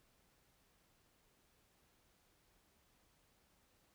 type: silence
effects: pink hiss -74 dBFS RMS until 3.94 s